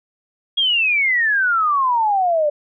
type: exponential sweep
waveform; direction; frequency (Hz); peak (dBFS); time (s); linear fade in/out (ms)
sine; down; 3322 to 578; -14; 0.57-2.5; 10
effects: none